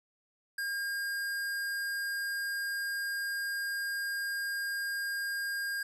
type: tone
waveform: square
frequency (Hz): 1614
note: G#6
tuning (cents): -50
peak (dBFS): -33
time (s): 0.58-5.83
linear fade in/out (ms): 5
effects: resampled to 32000 Hz